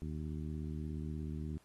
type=harmonic tone; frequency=76.8 Hz; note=D#2; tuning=22 cents flat; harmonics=1 / 2 / 3 / 4 / 5; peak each=-41 / -42 / -45 / -49 / -54 dBFS; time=0.02-1.58 s; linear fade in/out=0 ms; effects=pink hiss -69 dBFS RMS until 1.64 s + AAC 32 kbps